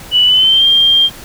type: tone with pitch glide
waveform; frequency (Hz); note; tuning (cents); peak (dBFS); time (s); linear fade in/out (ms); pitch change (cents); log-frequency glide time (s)
sine; 2960 to 3191; F#7 to G7; 0 to +30; -6; 0.11-1.1; 50; +130; 0.25-0.65
effects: pink hiss -33 dBFS RMS until 1.24 s